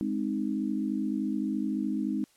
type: chord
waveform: sine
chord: Ab major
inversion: none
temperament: equal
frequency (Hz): 207.7 / 261.6 / 311.1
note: Ab3 / C4 / Eb4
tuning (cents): 0 / 0 / 0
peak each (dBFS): -31 / -32 / -32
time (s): 0.01-2.24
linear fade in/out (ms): 0
effects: white hiss -64 dBFS RMS until 2.36 s + low-pass 11000 Hz 12 dB/octave